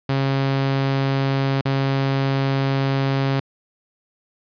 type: tone with dropouts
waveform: sawtooth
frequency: 136.1 Hz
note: C#3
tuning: 31 cents flat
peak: -14 dBFS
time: 0.09-3.4 s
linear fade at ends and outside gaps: 5 ms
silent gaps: 1.612-1.653 s
effects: resampled to 11025 Hz + 9-bit